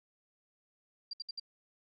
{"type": "tone bursts", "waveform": "sine", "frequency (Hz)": 4739, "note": "D8", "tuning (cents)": 15, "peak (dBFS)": -37, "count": 4, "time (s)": [1.11, 1.398], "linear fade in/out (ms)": 5, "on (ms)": 24, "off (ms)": 64, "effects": []}